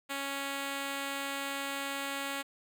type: tone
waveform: 5% pulse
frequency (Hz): 277.2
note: C#4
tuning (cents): 0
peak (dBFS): -23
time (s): 0.09-2.43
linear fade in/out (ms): 20
effects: none